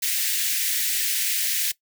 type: high-pass noise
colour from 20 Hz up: white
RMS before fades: -24 dBFS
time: 0.02-1.72 s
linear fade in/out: 10 ms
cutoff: 1700 Hz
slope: 48 dB/octave
effects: noise-tail reverb RT60 0.1 s tail -19 dB re dry